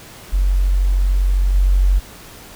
sine tone with level steps, 46.44 Hz, F#1, 7 cents sharp, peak -12 / -10 dBFS, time 0.32-2 s, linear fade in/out 20 ms, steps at 1.54 s, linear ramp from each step 5 ms, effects pink hiss -39 dBFS RMS until 2.55 s

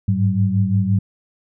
sine tone cluster, 100 / 105.8 / 189.8 Hz, G2 / G#2 / F#3, +35 / +33 / +44 cents, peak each -19 dBFS, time 0.08-0.99 s, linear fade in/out 5 ms, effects none

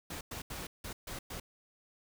pink noise bursts at uneven times, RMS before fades -42 dBFS, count 6, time 0.1-0.21 / 0.31-0.42 / 0.5-0.67 / 0.84-0.93 / 1.07-1.19 / 1.3-1.4 s, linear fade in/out 5 ms, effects none

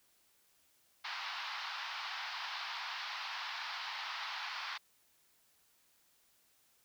pink band-pass noise, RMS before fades -42 dBFS, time 1.04-4.78 s, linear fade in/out 10 ms, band 820 to 5000 Hz, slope 48 dB/octave, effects white hiss -71 dBFS RMS until 6.84 s

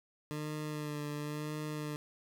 20% pulse tone with vibrato, 150 Hz, D3, 37 cents sharp, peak -32 dBFS, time 0.31-1.96 s, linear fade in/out 0 ms, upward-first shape sine, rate 0.96 Hz, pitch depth 28 cents each way, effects none

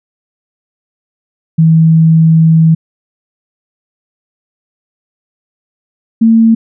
sine tone pair in turn, 161.6 / 225.9 Hz, E3 / A3, -34 / +46 cents, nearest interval tritone, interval 580 cents, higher second, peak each -3 dBFS, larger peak neither, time 1.58-2.75 / 6.21-6.55 s, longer first, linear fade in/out 10 ms, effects none

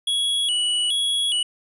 square tone with vibrato, 3136 Hz, G7, in tune, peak -20 dBFS, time 0.07-1.43 s, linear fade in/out 5 ms, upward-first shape square, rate 1.2 Hz, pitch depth 110 cents each way, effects resampled to 24000 Hz

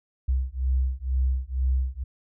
sine beating tone pair, 63.7 / 65.8 Hz, C2 / C2, -46 / +10 cents, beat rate 2.1 Hz, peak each -25 dBFS, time 0.28-2.04 s, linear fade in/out 10 ms, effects none

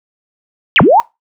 sine linear two-way sweep, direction down then up, 3348 to 118.4 to 978 Hz, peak -4 dBFS, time 0.76-1 s, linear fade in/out 0 ms, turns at 0.81 s, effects noise-tail reverb RT60 0.2 s tail -21 dB re dry

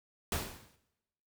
pink noise with exponential decay, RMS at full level -31 dBFS, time 0.32-0.76 s, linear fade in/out 2 ms, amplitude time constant 95 ms, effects noise-tail reverb RT60 0.9 s tail -17 dB re dry

